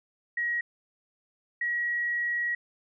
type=tone pair in turn; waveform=sine; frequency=1900 / 1910.2 Hz; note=A#6 / A#6; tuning=+33 / +42 cents; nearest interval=unison; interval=9 cents; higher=second; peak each=-26 dBFS; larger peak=neither; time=0.37-0.61 / 1.61-2.55 s; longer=second; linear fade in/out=5 ms; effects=none